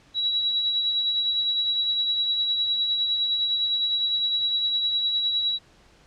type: tone with tremolo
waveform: sine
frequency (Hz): 3896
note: B7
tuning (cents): -24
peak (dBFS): -19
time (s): 0.14-5.59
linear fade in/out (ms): 50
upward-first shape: triangle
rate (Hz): 9.8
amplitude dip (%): 40
effects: pink hiss -56 dBFS RMS until 6.06 s + low-pass 6000 Hz 12 dB/octave